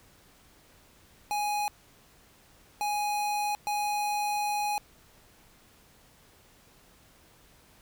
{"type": "tone bursts at uneven times", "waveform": "square", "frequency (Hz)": 830.6, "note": "G#5", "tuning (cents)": 0, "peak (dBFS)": -28, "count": 3, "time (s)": [[1.31, 1.68], [2.81, 3.55], [3.67, 4.78]], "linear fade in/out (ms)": 0, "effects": ["pink hiss -59 dBFS RMS until 7.81 s"]}